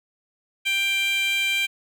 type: tone with high-pass filter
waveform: 15% pulse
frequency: 788 Hz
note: G5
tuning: 9 cents sharp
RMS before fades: -23 dBFS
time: 0.65-1.67 s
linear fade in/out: 20 ms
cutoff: 2600 Hz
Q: 5.2
effects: none